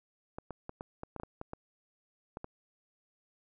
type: clicks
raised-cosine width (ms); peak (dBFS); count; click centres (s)
1; -26; 12; 0.385 / 0.507 / 0.694 / 0.809 / 1.034 / 1.163 / 1.199 / 1.234 / 1.414 / 1.534 / 2.371 / 2.444
effects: none